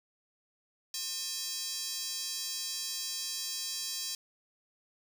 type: tone with high-pass filter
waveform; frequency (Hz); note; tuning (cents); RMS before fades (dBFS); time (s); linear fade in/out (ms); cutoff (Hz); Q
square; 360.2; F#4; -46; -37; 0.94-4.15; 2; 5000; 2.1
effects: none